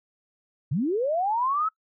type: linear sweep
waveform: sine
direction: up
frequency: 116.54 to 1318.5 Hz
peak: -22 dBFS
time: 0.71-1.69 s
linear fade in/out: 10 ms
effects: noise-tail reverb RT60 0.1 s tail -22 dB re dry